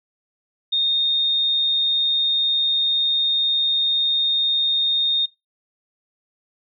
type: tone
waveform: sine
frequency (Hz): 3679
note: A#7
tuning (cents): -24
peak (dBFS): -17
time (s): 0.72-5.26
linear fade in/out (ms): 10
effects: noise-tail reverb RT60 0.2 s tail -20 dB re dry